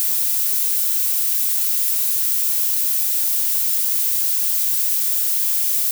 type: noise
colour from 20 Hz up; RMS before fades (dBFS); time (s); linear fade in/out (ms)
violet; -19; 0-5.91; 0
effects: none